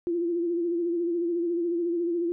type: tone with vibrato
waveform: sine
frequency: 342.7 Hz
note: F4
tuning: 33 cents flat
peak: -24 dBFS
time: 0.07-2.32 s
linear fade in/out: 0 ms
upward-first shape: sine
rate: 14 Hz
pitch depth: 51 cents each way
effects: none